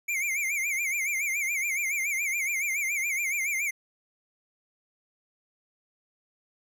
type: tone with vibrato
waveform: square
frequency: 2237 Hz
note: C#7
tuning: 15 cents sharp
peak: -27 dBFS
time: 0.08-3.71 s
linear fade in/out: 10 ms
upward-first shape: sine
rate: 7.1 Hz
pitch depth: 130 cents each way
effects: none